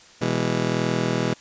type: chord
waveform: 20% pulse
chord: E major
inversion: second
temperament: just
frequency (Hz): 123.61 / 164.81 / 206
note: B2 / E3 / G#3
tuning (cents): +2 / 0 / -14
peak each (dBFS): -21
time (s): 0.21-1.34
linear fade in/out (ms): 10
effects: white hiss -49 dBFS RMS until 1.4 s + resampled to 16000 Hz